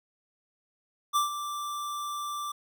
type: tone with ADSR envelope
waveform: square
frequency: 1174.7 Hz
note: D6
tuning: in tune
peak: -22 dBFS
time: 1.13-2.52 s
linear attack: 31 ms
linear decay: 130 ms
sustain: -11 dB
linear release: 7 ms
effects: none